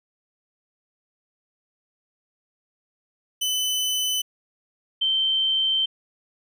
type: tone pair in turn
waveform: sawtooth / sine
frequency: 3016 / 3113 Hz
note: F#7 / G7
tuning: +32 / -13 cents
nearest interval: minor second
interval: 55 cents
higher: second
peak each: -19 dBFS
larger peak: neither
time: 3.41-4.22 / 5.01-5.86 s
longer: second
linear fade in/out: 10 ms
effects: none